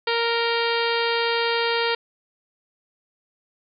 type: harmonic tone with a mistuned harmonic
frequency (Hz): 465.4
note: A#4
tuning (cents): -3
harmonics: 1 / 2 / 3 / 4 / 5 / 6 / 7 / 8 / 9 / 10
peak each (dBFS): -24 / -27 / -29 / -30 / -31 / -32 / -32 / -33 / -34 / -34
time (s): 0.07-1.95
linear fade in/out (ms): 5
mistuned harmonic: 7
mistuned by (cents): -25
effects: none